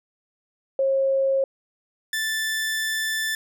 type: tone pair in turn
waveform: sine / sawtooth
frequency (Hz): 540 / 1760.6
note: C#5 / A6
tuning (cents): -45 / +1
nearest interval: octave + minor sixth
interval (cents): 2046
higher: second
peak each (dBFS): -18 / -20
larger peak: first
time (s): 0.79-1.44 / 2.13-3.35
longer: second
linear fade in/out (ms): 2
effects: none